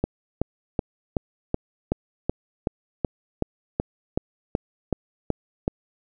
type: click train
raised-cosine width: 2 ms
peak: -8 dBFS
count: 16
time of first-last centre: 0.04-5.679 s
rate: 2.66 Hz
effects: none